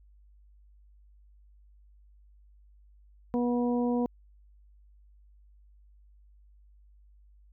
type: harmonic tone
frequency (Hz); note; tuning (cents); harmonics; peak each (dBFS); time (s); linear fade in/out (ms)
242.5; B3; -31; 1 / 2 / 3 / 4; -26 / -31 / -38 / -40; 3.34-4.06; 0
effects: added 50 Hz sine -55 dBFS peak until 7.52 s